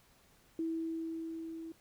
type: tone with level ramp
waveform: sine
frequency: 326.3 Hz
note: E4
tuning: 18 cents flat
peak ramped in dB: -32 to -42 dBFS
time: 0.59-1.72 s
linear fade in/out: 2 ms
effects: pink hiss -66 dBFS RMS until 1.8 s